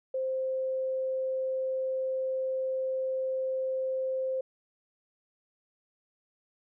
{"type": "tone", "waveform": "sine", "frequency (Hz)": 523.3, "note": "C5", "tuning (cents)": 0, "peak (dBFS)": -28, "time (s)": [0.14, 4.41], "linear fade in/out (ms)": 5, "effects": []}